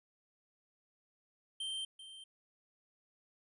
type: tone with echo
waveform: square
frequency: 3136 Hz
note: G7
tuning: in tune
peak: -38 dBFS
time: 1.6-1.85 s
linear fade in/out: 5 ms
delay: 390 ms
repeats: 1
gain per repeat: -12 dB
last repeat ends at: 2.24 s
effects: resampled to 24000 Hz